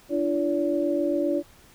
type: tone cluster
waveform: sine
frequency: 293.5 / 341 / 572 Hz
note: D4 / F4 / D5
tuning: -1 / -41 / -46 cents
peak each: -26 dBFS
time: 0.09-1.43 s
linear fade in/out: 50 ms
effects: pink hiss -54 dBFS RMS until 1.74 s